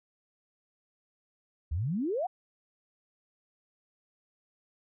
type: exponential sweep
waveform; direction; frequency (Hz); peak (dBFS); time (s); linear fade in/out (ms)
sine; up; 69.3 to 784; -28; 1.71-2.27; 10
effects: none